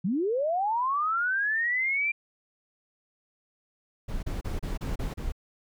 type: linear sweep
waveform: sine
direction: up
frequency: 161.9 to 2386 Hz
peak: -24 dBFS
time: 0.04-2.12 s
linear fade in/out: 10 ms
type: noise bursts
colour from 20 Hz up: brown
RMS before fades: -31 dBFS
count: 7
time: 4.08-5.322 s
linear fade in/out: 10 ms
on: 150 ms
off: 32 ms
effects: none